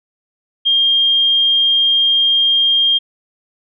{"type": "tone", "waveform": "sine", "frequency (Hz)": 3213, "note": "G7", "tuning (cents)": 42, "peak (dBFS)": -10, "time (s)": [0.65, 2.99], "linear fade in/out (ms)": 20, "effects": []}